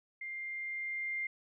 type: tone with level ramp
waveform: sine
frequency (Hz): 2100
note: C7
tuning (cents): +6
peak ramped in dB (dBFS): -39 to -33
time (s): 0.21-1.27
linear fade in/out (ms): 5
effects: none